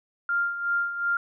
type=tone with tremolo; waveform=sine; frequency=1396.9 Hz; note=F6; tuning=in tune; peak=-21 dBFS; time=0.29-1.17 s; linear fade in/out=2 ms; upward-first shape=sine; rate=2.7 Hz; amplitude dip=65%; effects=none